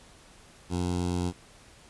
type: tone with notch filter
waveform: 15% pulse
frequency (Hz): 88.8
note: F2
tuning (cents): +29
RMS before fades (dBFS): -29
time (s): 0.69-1.33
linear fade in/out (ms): 50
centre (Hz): 1800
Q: 0.81
effects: pink hiss -54 dBFS RMS until 1.89 s + resampled to 24000 Hz